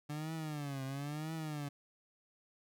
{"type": "tone with vibrato", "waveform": "30% pulse", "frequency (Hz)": 146.7, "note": "D3", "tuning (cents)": -2, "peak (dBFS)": -36, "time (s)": [0.09, 1.69], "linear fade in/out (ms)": 10, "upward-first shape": "triangle", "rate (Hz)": 1, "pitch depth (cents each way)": 180, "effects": []}